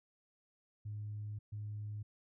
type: tone bursts at uneven times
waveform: sine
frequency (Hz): 105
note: G#2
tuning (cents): +19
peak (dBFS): -39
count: 2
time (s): 0.85-1.39 / 1.52-2.03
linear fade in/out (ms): 10
effects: tanh soft clip ceiling -35 dBFS